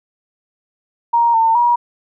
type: tone with pitch steps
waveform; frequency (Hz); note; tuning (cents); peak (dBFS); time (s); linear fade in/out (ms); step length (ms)
sine; 938 / 903 / 957; A#5 / A5 / A#5; +11 / +45 / +45; -10; 1.13-1.76; 10; 210
effects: none